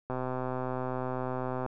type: click train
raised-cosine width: 1 ms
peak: -20 dBFS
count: 201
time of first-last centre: 0.1-1.663 s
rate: 128 Hz
effects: none